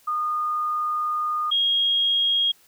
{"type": "tone pair in turn", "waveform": "sine", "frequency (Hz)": [1224, 3268], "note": ["D#6", "G#7"], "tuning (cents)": [-29, -29], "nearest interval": "octave + perfect fourth", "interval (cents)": 1700, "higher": "second", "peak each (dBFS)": [-22, -18], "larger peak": "second", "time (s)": [[0.07, 1.51], [1.51, 2.52]], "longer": "first", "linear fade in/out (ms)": 10, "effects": ["white hiss -57 dBFS RMS until 2.67 s"]}